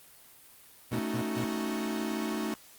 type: tone bursts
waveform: 30% pulse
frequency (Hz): 121.7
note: B2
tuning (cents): -25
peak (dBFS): -30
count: 3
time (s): 0.91-1.448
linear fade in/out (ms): 10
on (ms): 86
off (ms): 140
type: chord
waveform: 45% pulse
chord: D# half-diminished seventh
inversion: second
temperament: equal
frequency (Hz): 220 / 277.2 / 311.1 / 370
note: A3 / C#4 / D#4 / F#4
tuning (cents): 0 / 0 / 0 / 0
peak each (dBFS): -34 / -40 / -36 / -38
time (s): 0.93-2.54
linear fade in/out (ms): 0
effects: white hiss -55 dBFS RMS until 2.78 s + Opus 32 kbps